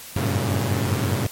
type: tone cluster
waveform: sawtooth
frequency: 93 / 98.3 / 107.4 / 117.7 / 137.5 Hz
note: F#2 / G2 / A2 / A#2 / C#3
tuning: +9 / +5 / -41 / +17 / -14 cents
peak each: -23 dBFS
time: 0.16-1.27 s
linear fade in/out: 5 ms
effects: white hiss -39 dBFS RMS until 1.31 s + MP3 64 kbps